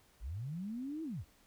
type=linear two-way sweep; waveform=sine; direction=up then down; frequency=43.95 to 329.6 to 45.45 Hz; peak=-38 dBFS; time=0.2-1.25 s; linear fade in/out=50 ms; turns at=1.03 s; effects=pink hiss -67 dBFS RMS until 1.46 s